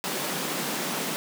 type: high-pass noise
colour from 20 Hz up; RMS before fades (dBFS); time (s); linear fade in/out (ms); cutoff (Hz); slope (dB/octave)
pink; -30; 0.04-1.16; 0; 150; 96
effects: none